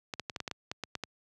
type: clicks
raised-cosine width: 0.2 ms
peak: -18 dBFS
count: 11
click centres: 0.138 / 0.197 / 0.298 / 0.362 / 0.403 / 0.478 / 0.513 / 0.715 / 0.837 / 0.953 / 1.037 s
effects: high-pass 80 Hz 12 dB/octave